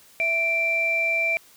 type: tone pair together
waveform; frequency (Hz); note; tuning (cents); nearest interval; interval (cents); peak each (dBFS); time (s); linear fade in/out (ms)
sine; 659.3 / 2351; E5 / D7; 0 / +1; octave + minor seventh; 2201; -28 / -20; 0.2-1.37; 0
effects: tanh soft clip ceiling -13 dBFS + white hiss -53 dBFS RMS until 1.56 s